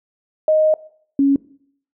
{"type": "tone pair in turn", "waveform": "sine", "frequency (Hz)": [622.3, 277.2], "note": ["D#5", "C#4"], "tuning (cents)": [0, 0], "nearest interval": "octave + major second", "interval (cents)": 1400, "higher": "first", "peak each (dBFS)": [-11, -11], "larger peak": "neither", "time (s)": [[0.48, 0.74], [1.19, 1.36]], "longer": "first", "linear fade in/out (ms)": 2, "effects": ["noise-tail reverb RT60 0.6 s tail -20 dB re dry"]}